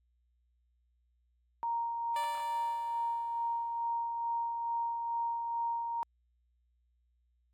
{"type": "tone with tremolo", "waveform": "sine", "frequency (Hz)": 932.3, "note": "A#5", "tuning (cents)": 0, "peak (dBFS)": -30, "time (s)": [1.63, 6.03], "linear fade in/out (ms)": 0, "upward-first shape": "sine", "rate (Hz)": 2.3, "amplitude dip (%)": 35}
{"type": "tone with exponential decay", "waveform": "10% pulse", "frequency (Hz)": 585, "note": "D5", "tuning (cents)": -7, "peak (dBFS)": -31, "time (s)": [2.16, 3.91], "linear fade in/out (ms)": 1, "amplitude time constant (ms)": 380}
{"effects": ["added 60 Hz sine -70 dBFS peak until 7.53 s", "AAC 48 kbps"]}